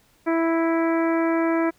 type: harmonic tone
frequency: 329.6 Hz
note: E4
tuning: in tune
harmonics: 1 / 2 / 3 / 4 / 5 / 6 / 7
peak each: -20 / -26 / -30 / -32 / -34 / -36 / -37 dBFS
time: 0.26-1.71 s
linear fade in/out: 20 ms
effects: pink hiss -60 dBFS RMS until 1.78 s